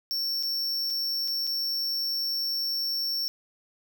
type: tone with dropouts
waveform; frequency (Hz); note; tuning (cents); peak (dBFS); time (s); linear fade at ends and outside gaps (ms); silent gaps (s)
square; 5450; F8; -43; -27; 0.11-3.28; 0; 0.427-0.433 / 0.902-0.906 / 1.277-1.281 / 1.469-1.474
effects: none